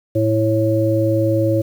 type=harmonic tone; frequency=110 Hz; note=A2; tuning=in tune; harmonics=1 / 3 / 5; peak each=-18 / -18 / -18 dBFS; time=0.15-1.62 s; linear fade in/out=10 ms; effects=7-bit